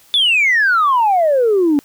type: exponential sweep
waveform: sine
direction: down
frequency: 3556 to 277.2 Hz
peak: -9 dBFS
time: 0.14-1.79 s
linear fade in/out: 0 ms
effects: tanh soft clip ceiling -7 dBFS + white hiss -49 dBFS RMS until 1.84 s